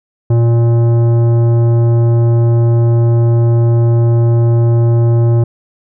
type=tone with tanh clipping; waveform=sine; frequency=117.1 Hz; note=A#2; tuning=8 cents sharp; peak=-9 dBFS; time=0.3-5.44 s; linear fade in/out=5 ms; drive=13 dB; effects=none